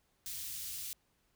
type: band-stop noise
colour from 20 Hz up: white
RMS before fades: -42 dBFS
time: 0.26-0.93 s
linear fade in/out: 0 ms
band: 110 to 3300 Hz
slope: 12 dB/octave
effects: pink hiss -75 dBFS RMS until 1.35 s